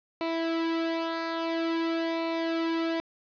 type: tone with flanger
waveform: sawtooth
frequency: 329.6 Hz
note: E4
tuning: in tune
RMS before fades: -29 dBFS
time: 0.21-3 s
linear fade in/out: 0 ms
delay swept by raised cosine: 0.61 to 2.71 ms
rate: 0.49 Hz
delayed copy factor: -0.65
effects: resampled to 11025 Hz + 9-bit